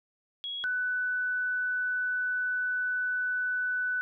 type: tone pair in turn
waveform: sine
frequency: 3323 / 1494 Hz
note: G#7 / F#6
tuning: 0 / +16 cents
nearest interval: octave + major second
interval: 1384 cents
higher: first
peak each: -33 / -27 dBFS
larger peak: second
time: 0.44-0.64 / 0.64-4.01 s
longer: second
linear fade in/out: 0 ms
effects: none